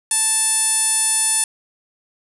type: tone with low-pass filter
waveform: 5% pulse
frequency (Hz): 880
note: A5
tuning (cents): 0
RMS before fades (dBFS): -18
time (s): 0.11-1.44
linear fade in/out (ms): 2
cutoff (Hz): 9600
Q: 9.1
effects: none